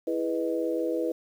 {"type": "chord", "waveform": "sine", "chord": "E major seventh", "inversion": "none", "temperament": "equal", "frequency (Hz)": [329.6, 415.3, 493.9, 622.3], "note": ["E4", "G#4", "B4", "D#5"], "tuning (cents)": [0, 0, 0, 0], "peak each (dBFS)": [-29, -35, -29, -35], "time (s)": [0.07, 1.12], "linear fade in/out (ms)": 5, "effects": ["9-bit"]}